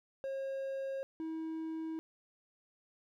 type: tone pair in turn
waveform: triangle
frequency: 540 / 321.1 Hz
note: C#5 / E4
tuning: -45 / -45 cents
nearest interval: major sixth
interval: 900 cents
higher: first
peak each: -34 / -35 dBFS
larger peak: first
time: 0.24-1.03 / 1.2-1.99 s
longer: neither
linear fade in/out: 0 ms
effects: none

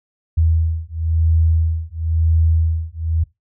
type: beating tone pair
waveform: sine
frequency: 80.7 / 81.68 Hz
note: E2 / E2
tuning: -36 / -15 cents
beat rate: 0.98 Hz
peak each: -17 dBFS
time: 0.37-3.24 s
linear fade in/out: 10 ms
effects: noise-tail reverb RT60 0.2 s tail -21 dB re dry

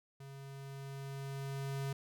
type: tone with level ramp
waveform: square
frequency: 137.3 Hz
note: C#3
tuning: 16 cents flat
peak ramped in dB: -49 to -36 dBFS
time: 0.2-1.93 s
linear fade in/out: 5 ms
effects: none

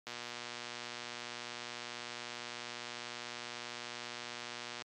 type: click train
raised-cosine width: 0.2 ms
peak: -24 dBFS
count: 571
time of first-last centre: 0.07-4.82 s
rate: 120 Hz
effects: high-pass 150 Hz 12 dB/octave + MP3 64 kbps

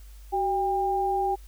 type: tone pair together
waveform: sine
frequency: 377.6 / 799 Hz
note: F#4 / G5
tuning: +35 / +33 cents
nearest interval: octave + minor second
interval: 1298 cents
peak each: -28 / -24 dBFS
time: 0.32-1.36 s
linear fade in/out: 20 ms
effects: added 50 Hz sine -43 dBFS peak until 1.47 s + white hiss -58 dBFS RMS until 1.47 s

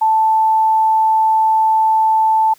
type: tone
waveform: sine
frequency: 880 Hz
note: A5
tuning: in tune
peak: -10 dBFS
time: 0.01-2.54 s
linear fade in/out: 10 ms
effects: white hiss -50 dBFS RMS until 2.58 s

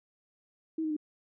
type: tone with pitch steps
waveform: sine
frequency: 320.7 / 311.8 / 303.1 Hz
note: E4 / D#4 / D#4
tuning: -48 / +4 / -45 cents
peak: -29 dBFS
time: 0.78-0.966 s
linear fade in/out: 5 ms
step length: 62 ms
effects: none

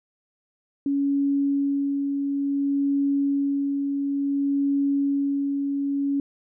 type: tone with tremolo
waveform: sine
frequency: 280 Hz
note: C#4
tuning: 18 cents sharp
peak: -19 dBFS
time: 0.86-6.2 s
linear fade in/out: 2 ms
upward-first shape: sine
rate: 0.57 Hz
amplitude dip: 35%
effects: none

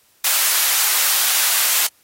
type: high-pass noise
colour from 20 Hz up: white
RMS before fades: -17 dBFS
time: 0.24-1.87 s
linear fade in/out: 5 ms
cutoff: 950 Hz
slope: 12 dB/octave
effects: white hiss -57 dBFS RMS until 2.03 s + AAC 48 kbps

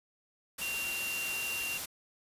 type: tone in noise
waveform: sine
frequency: 2764 Hz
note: F7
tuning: 19 cents flat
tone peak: -34 dBFS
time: 0.61-1.78 s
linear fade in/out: 10 ms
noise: white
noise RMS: -38 dBFS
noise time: 0.58-1.86 s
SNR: +1 dB
effects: resampled to 32000 Hz

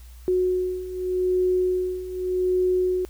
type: beating tone pair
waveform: sine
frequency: 365.9 / 366.74 Hz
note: F#4 / F#4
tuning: -19 / -15 cents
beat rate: 0.84 Hz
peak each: -26 / -22 dBFS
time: 0.28-3.05 s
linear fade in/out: 0 ms
effects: added 60 Hz sine -41 dBFS peak until 3.09 s + white hiss -55 dBFS RMS until 3.09 s

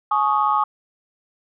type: chord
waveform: sine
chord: Ab suspended fourth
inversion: none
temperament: equal with one note detuned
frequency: 846.6 / 1108.7 / 1244.5 Hz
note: Ab5 / Db6 / Eb6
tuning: +33 / 0 / 0 cents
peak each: -20 dBFS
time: 0.11-0.64 s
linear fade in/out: 5 ms
effects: tanh soft clip ceiling -6 dBFS

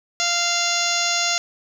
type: harmonic tone with a mistuned harmonic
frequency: 694 Hz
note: F5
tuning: 11 cents flat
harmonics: 1 / 2 / 3 / 4 / 5 / 6 / 7 / 8 / 9 / 10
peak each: -28 / -28 / -28 / -28 / -28 / -28 / -28 / -28 / -28 / -28 dBFS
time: 0.2-1.38 s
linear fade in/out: 0 ms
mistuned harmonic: 9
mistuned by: +37 cents
effects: 8-bit

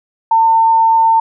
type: tone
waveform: sine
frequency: 902 Hz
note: A5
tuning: 43 cents sharp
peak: -7 dBFS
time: 0.31-1.2 s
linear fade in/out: 5 ms
effects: none

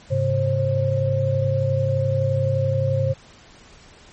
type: tone cluster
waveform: sine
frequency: 102.8 / 134.4 / 533 Hz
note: G#2 / C3 / C5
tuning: -17 / +47 / +32 cents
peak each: -22 dBFS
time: 0.1-3.14 s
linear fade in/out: 20 ms
effects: pink hiss -48 dBFS RMS until 4.12 s + MP3 32 kbps

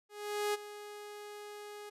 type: tone with ADSR envelope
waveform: sawtooth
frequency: 415.3 Hz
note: G#4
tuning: in tune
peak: -26 dBFS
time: 0.09-1.9 s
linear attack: 450 ms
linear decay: 22 ms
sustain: -15 dB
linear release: 12 ms
effects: resampled to 32000 Hz

